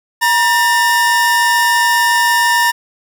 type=tone pair together; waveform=45% pulse; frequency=952 / 1797.1 Hz; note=A#5 / A6; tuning=+36 / +36 cents; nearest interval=major seventh; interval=1100 cents; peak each=-13 dBFS; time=0.21-2.72 s; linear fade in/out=20 ms; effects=none